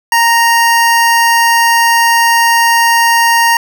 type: tone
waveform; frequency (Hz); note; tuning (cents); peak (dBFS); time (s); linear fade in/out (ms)
25% pulse; 930; A#5; -4; -3; 0.12-3.57; 2
effects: none